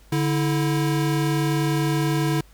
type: tone pair together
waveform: square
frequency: 145.37 / 326.1 Hz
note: D3 / E4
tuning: -17 / -19 cents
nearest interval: octave + major second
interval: 1398 cents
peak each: -22 / -25 dBFS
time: 0.12-2.41 s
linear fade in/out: 5 ms
effects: added 50 Hz sine -49 dBFS peak until 2.53 s + pink hiss -56 dBFS RMS until 2.53 s